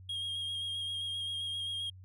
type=tone with vibrato; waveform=triangle; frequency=3251 Hz; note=G#7; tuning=38 cents flat; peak=-33 dBFS; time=0.09-1.9 s; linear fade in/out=5 ms; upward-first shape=square; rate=7.6 Hz; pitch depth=15 cents each way; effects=added 93 Hz sine -49 dBFS peak until 2.04 s